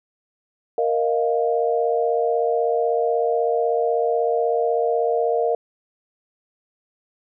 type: chord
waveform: sine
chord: Bb suspended fourth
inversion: none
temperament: equal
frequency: 466.2 / 622.3 / 698.5 Hz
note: Bb4 / Eb5 / F5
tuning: 0 / 0 / 0 cents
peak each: -20 / -24 / -23 dBFS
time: 0.78-5.55 s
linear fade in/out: 2 ms
effects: none